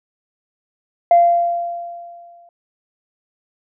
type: tone with exponential decay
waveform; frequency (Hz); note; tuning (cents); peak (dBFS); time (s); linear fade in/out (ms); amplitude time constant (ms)
sine; 690; F5; -21; -5; 1.11-2.49; 2; 300
effects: tanh soft clip ceiling -3 dBFS

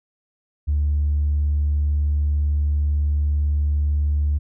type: tone with tanh clipping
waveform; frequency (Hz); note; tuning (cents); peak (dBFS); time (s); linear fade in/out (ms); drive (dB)
triangle; 73.5; D2; +2; -17; 0.67-4.39; 20; 5
effects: none

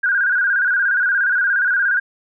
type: tone with vibrato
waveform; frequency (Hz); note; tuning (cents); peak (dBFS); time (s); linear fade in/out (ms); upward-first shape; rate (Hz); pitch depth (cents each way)
sine; 1537; G6; -35; -14; 0.03-2; 10; square; 17; 73
effects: none

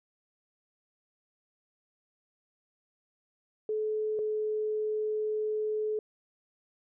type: tone pair in turn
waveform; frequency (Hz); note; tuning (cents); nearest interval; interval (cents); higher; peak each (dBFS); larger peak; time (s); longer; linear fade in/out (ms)
sine; 430.5 / 428.8; A4 / A4; -38 / -45; unison; 7; first; -28; neither; 3.69-4.19 / 4.19-5.99; second; 2
effects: none

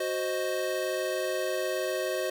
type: chord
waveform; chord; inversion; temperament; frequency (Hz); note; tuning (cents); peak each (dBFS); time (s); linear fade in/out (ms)
square; C diminished; second; equal; 370 / 523.3 / 622.3; Gb4 / C5 / Eb5; 0 / 0 / 0; -34 / -33 / -33; 0-2.3; 5
effects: none

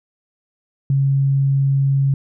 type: tone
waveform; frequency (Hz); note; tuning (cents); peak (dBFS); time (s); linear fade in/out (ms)
sine; 137.3; C#3; -16; -13; 0.9-2.14; 2
effects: none

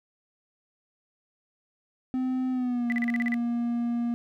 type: tone with pitch glide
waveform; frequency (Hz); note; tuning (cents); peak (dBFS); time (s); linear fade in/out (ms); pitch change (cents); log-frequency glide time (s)
triangle; 256.9 to 236.9; C4 to A#3; -32 to +28; -23; 2.14-4.14; 0; -140; 2.51-2.89
type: tone bursts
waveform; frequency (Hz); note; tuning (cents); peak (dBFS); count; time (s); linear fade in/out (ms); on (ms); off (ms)
sine; 1991; B6; +14; -27; 8; 2.9-3.342; 0; 22; 38
effects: none

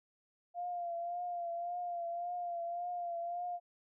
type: tone with vibrato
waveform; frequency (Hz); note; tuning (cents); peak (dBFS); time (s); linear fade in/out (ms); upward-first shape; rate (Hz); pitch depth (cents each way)
sine; 696; F5; -6; -36; 0.54-3.6; 50; triangle; 1.8; 45
effects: none

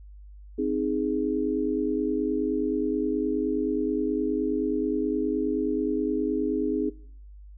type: chord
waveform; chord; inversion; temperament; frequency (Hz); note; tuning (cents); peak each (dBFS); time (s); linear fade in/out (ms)
sine; Ab major; first; equal; 261.6 / 311.1 / 415.3; C4 / Eb4 / Ab4; 0 / 0 / 0; -28; 0.58-6.9; 10
effects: noise-tail reverb RT60 0.6 s tail -21 dB re dry + added 50 Hz sine -43 dBFS peak until 7.57 s

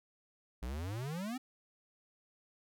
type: exponential sweep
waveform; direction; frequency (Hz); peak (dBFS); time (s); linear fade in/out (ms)
square; up; 56 to 267.9; -38; 0.62-1.38; 10
effects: none

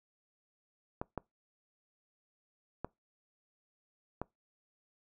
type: clicks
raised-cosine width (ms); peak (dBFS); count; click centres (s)
1; -22; 4; 1.015 / 1.177 / 2.846 / 4.216
effects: noise-tail reverb RT60 0.2 s tail -24 dB re dry

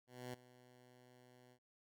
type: tone with ADSR envelope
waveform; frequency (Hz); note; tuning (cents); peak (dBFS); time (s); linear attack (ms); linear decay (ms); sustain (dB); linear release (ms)
10% pulse; 124.8; B2; +19; -36; 0.07-1.59; 270; 4; -19; 72
effects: none

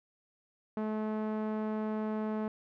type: tone with low-pass filter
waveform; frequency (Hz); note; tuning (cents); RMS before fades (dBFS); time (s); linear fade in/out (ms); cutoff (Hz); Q
sawtooth; 215.7; A3; -34; -34; 0.77-2.48; 2; 1100; 0.81
effects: none

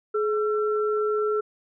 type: tone pair together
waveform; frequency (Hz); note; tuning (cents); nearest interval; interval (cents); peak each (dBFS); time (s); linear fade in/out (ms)
sine; 424.2 / 1347.6; G#4 / E6; +37 / +38; octave + minor sixth; 2001; -22 / -29; 0.14-1.41; 10
effects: none

